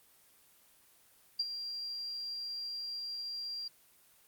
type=tone with ADSR envelope; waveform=sine; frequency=4756 Hz; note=D8; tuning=21 cents sharp; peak=-27 dBFS; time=1.39-3.68 s; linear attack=9 ms; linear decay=32 ms; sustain=-10 dB; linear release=6 ms; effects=white hiss -64 dBFS RMS until 4.27 s + Opus 24 kbps